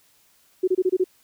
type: tone bursts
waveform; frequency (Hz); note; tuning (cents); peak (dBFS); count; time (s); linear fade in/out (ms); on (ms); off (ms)
sine; 370; F#4; 0; -16; 6; 0.63-1.042; 10; 47; 26
effects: white hiss -60 dBFS RMS until 1.23 s